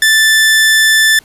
sawtooth tone, 1760 Hz, A6, in tune, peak -3 dBFS, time 0.02-1.19 s, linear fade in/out 2 ms, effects pink hiss -45 dBFS RMS until 1.24 s + resampled to 32000 Hz

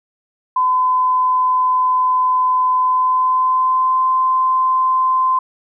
sine tone with pitch glide, 1016 to 1034.4 Hz, B5 to C6, +49 to -20 cents, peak -12 dBFS, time 0.56-5.39 s, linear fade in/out 5 ms, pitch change +31 cents, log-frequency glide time 2.79-4.06 s, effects none

